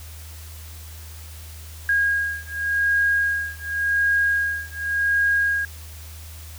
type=beating tone pair; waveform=sine; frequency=1632 / 1632.89 Hz; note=G#6 / G#6; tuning=-31 / -30 cents; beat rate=0.89 Hz; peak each=-22 dBFS; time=1.89-5.65 s; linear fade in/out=2 ms; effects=added 79 Hz sine -37 dBFS peak until 6.58 s + white hiss -44 dBFS RMS until 6.58 s